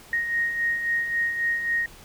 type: beating tone pair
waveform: sine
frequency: 1864.7 / 1868.4 Hz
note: A#6 / A#6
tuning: 0 / +3 cents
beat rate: 3.7 Hz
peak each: -32 / -23 dBFS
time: 0.13-1.86 s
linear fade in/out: 2 ms
effects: pink hiss -48 dBFS RMS until 2.04 s